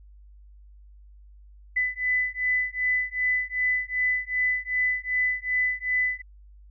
sine beating tone pair, 2000 / 2002.6 Hz, B6 / B6, +21 / +24 cents, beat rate 2.6 Hz, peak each -26 dBFS, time 1.76-6.22 s, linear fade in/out 10 ms, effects added 50 Hz sine -47 dBFS peak until 6.7 s

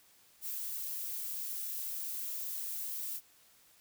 violet noise, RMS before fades -39 dBFS, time 0.41-3.21 s, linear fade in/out 50 ms, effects white hiss -64 dBFS RMS until 3.8 s

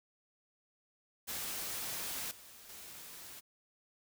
white noise with level steps, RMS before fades -40 / -55 / -50 dBFS, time 1.27-3.41 s, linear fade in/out 20 ms, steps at 2.31 / 2.69 s, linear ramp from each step 2 ms, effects none

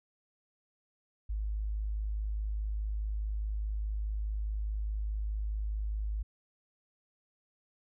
sine tone, 52.4 Hz, G#1, 16 cents sharp, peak -31 dBFS, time 1.29-6.23 s, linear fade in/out 10 ms, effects none

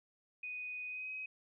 sine tone with pitch glide, 2489 to 2530 Hz, D#7 to D#7, 0 to +28 cents, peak -40 dBFS, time 0.43-1.26 s, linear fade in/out 5 ms, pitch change +28 cents, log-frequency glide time 0.87-1.11 s, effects none

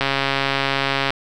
click train, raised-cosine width 0.3 ms, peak -3 dBFS, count 151, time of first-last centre 0.01-1.105 s, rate 137 Hz, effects none

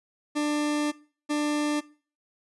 40% pulse tone pair in turn, 296.9 / 296.9 Hz, D4 / D4, +19 / +19 cents, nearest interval unison, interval 0 cents, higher neither, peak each -23 dBFS, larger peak neither, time 0.35-0.92 / 1.29-1.81 s, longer first, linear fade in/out 20 ms, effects noise-tail reverb RT60 0.4 s tail -20 dB re dry + resampled to 24000 Hz

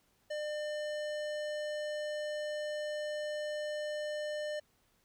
sine tone with hard clipping, 600 Hz, D5, 37 cents sharp, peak -37 dBFS, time 0.3-4.6 s, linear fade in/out 10 ms, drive 17 dB, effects pink hiss -72 dBFS RMS until 5.04 s

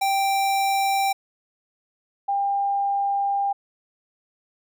square / sine tone pair in turn, 784 / 798.6 Hz, G5 / G5, 0 / +32 cents, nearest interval unison, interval 32 cents, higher second, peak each -20 dBFS, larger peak neither, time 0.01-1.13 / 2.28-3.53 s, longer second, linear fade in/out 10 ms, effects none

